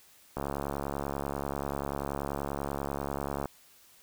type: click train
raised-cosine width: 1 ms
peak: -19 dBFS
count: 218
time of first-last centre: 0.37-3.457 s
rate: 70.3 Hz
effects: white hiss -59 dBFS RMS until 4.02 s